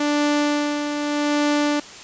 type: tone with tremolo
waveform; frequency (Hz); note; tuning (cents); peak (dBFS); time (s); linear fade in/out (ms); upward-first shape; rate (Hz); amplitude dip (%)
sawtooth; 293.7; D4; 0; -13; 0-1.8; 5; sine; 0.83; 50
effects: white hiss -39 dBFS RMS until 2.03 s + resampled to 16000 Hz